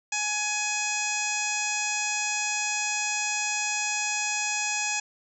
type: harmonic tone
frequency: 840 Hz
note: G#5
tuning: 19 cents sharp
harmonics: 1 / 2 / 3 / 4 / 5 / 6 / 7 / 8 / 9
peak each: -34 / -36 / -30 / -40 / -41 / -38 / -36 / -32 / -36 dBFS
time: 0.12-5 s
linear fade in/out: 5 ms
effects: none